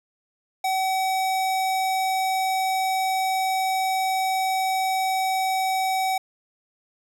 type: tone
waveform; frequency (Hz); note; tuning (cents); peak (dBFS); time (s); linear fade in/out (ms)
square; 759; F#5; +44; -22; 0.64-6.18; 5
effects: none